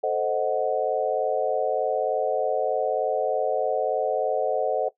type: chord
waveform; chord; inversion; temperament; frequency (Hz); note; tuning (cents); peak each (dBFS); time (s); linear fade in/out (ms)
sine; A diminished seventh; none; equal; 440 / 523.3 / 622.3 / 740; A4 / C5 / Eb5 / Gb5; 0 / 0 / 0 / 0; -27; 0.03-4.89; 10
effects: noise-tail reverb RT60 0.1 s tail -17 dB re dry